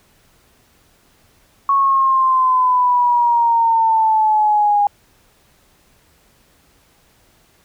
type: exponential sweep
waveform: sine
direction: down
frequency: 1108.7 to 815 Hz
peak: -11 dBFS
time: 1.69-4.87 s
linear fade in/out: 2 ms
effects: pink hiss -55 dBFS RMS until 7.64 s